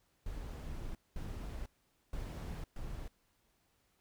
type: noise bursts at uneven times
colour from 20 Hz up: brown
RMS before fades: -42 dBFS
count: 4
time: 0.26-0.95 / 1.16-1.66 / 2.13-2.64 / 2.76-3.08 s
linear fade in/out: 2 ms
effects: pink hiss -75 dBFS RMS until 4 s